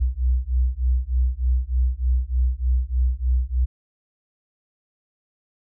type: beating tone pair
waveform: sine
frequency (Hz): 61 / 64.3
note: B1 / C2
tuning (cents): -21 / -30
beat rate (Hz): 3.3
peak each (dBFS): -21 / -21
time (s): 0-3.66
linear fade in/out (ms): 20
effects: none